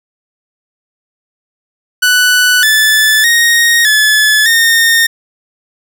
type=tone with pitch steps; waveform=sawtooth; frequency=1487 / 1743 / 1866 / 1721 / 1836 Hz; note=F#6 / A6 / A#6 / A6 / A#6; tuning=+8 / -17 / +1 / -39 / -27 cents; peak=-3 dBFS; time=2.02-5.07 s; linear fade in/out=10 ms; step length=610 ms; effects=none